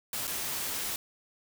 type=noise with dropouts; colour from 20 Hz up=white; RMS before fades=-34 dBFS; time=0.13-0.96 s; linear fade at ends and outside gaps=2 ms; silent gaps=0.271-0.276 s; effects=none